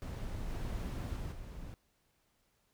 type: noise with level steps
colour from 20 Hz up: brown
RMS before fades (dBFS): -40 / -38 / -40 / -46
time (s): 0.02-1.74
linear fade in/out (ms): 0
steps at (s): 0.49 / 1.15 / 1.31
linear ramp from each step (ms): 20
effects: pink hiss -75 dBFS RMS until 2.73 s